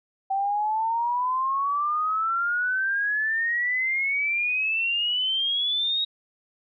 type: exponential sweep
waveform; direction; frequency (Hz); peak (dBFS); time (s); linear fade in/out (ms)
sine; up; 770 to 3800; -22; 0.3-6.05; 10
effects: none